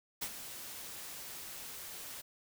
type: noise with ADSR envelope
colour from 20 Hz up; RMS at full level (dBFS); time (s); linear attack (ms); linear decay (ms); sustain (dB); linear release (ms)
white; -36; 0.21-2.22; 15; 62; -10; 18
effects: none